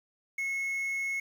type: tone with quantisation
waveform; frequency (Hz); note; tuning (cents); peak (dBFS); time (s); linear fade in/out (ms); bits
triangle; 2182; C#7; -28; -28; 0.38-1.2; 5; 9
effects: none